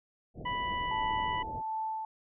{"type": "low-pass noise", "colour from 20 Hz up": "pink", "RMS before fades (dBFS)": -43, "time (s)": [0.34, 1.63], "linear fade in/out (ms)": 50, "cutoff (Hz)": 730, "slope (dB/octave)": 96}
{"type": "harmonic tone", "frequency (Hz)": 987.8, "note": "B5", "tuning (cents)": 0, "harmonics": [1, 2, 3], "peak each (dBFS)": [-32, -38, -42], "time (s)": [0.45, 1.43], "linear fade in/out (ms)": 10}
{"type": "tone with tremolo", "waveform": "sine", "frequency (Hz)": 879, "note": "A5", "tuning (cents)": -2, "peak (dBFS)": -31, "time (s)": [0.91, 2.05], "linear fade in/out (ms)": 2, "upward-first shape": "sine", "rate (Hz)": 1.4, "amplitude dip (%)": 50}
{"effects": []}